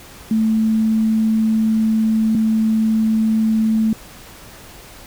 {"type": "tone pair in turn", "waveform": "sine", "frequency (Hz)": [220.4, 220.4], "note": ["A3", "A3"], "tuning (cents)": [3, 3], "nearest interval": "unison", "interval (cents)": 0, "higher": "neither", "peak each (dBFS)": -13, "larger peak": "neither", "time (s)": [[0.31, 2.35], [2.35, 3.93]], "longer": "first", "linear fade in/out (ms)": 2, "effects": ["pink hiss -40 dBFS RMS until 5.06 s"]}